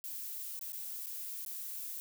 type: noise with dropouts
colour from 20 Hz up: violet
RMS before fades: -42 dBFS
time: 0.04-2 s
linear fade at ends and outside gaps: 0 ms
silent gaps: 0.592-0.612 / 0.721-0.731 / 1.06-1.068 / 1.449-1.462 s
effects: none